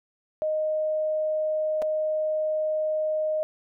sine tone with dropouts, 620 Hz, D#5, 6 cents flat, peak -23 dBFS, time 0.42-3.43 s, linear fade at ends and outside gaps 0 ms, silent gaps 1.819-1.823 s, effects none

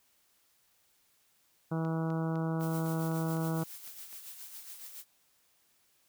harmonic tone, 162.2 Hz, E3, 28 cents flat, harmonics 1 / 2 / 3 / 4 / 5 / 6 / 7 / 8 / 9, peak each -31 / -37 / -41 / -43 / -45 / -47 / -48 / -49 / -50 dBFS, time 1.71-3.64 s, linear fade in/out 10 ms
click train, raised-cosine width 0.2 ms, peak -36 dBFS, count 10, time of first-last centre 1.85-4.128 s, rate 3.95 Hz
blue noise with tremolo, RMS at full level -45 dBFS, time 2.59-5.05 s, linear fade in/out 50 ms, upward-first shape sine, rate 7.2 Hz, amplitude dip 50%
effects white hiss -70 dBFS RMS until 6.08 s

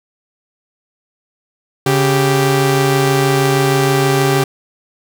sawtooth tone pair together, 139.44 / 392 Hz, C#3 / G4, +11 / 0 cents, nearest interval octave + tritone, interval 1789 cents, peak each -10 dBFS, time 1.86-4.44 s, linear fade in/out 5 ms, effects none

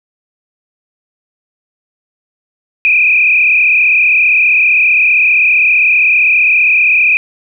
sine tone with frequency modulation, 2472 Hz, D#7, 12 cents flat, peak -6 dBFS, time 2.85-7.17 s, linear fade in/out 0 ms, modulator 35.3 Hz, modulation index 2.6, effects none

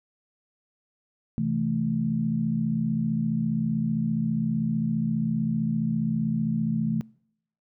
sine chord, A minor, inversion first, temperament equal, 130.81 / 164.81 / 220 Hz, C3 / E3 / A3, 0 / 0 / 0 cents, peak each -31 / -28 / -26 dBFS, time 1.38-7.01 s, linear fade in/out 0 ms, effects noise-tail reverb RT60 0.7 s tail -25 dB re dry

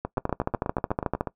two click trains, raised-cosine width 1 ms, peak -14 / -10 dBFS, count 11 / 15, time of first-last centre 0.05-1.272 / 0.18-1.209 s, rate 8.18 / 13.6 Hz, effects noise-tail reverb RT60 0.1 s tail -20 dB re dry

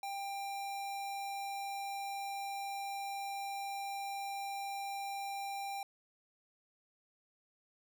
square tone, 793 Hz, G5, 20 cents sharp, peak -39 dBFS, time 0.03-5.83 s, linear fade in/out 2 ms, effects none

